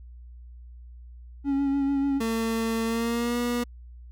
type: tone with vibrato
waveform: triangle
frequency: 277.5 Hz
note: C#4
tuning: 2 cents sharp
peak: -20 dBFS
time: 1.44-2.22 s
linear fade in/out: 50 ms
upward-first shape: sine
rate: 6.8 Hz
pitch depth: 23 cents each way
type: tone with pitch glide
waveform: 30% pulse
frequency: 226.3 to 241.1 Hz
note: A3 to B3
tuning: +49 to -41 cents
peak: -22 dBFS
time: 2.2-3.64 s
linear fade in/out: 10 ms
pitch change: +110 cents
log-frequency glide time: 2.85-3.38 s
effects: added 60 Hz sine -42 dBFS peak until 4.11 s